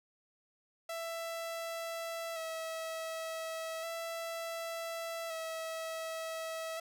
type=tone with vibrato; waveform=sawtooth; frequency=656 Hz; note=E5; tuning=9 cents flat; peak=-34 dBFS; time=0.89-6.8 s; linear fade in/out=5 ms; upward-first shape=square; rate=0.34 Hz; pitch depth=21 cents each way; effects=none